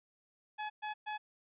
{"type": "tone bursts", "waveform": "sawtooth", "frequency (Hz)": 849, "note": "G#5", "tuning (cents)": 38, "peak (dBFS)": -33, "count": 3, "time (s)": [0.58, 1.18], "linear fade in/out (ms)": 20, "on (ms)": 120, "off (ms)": 120, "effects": ["resampled to 8000 Hz"]}